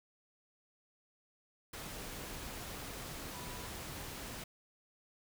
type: tone in noise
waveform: sine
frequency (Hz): 985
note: B5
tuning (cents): -5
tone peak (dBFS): -52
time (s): 3.34-3.67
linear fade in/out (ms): 5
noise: pink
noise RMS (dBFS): -45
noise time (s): 1.73-4.44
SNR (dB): -10
effects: none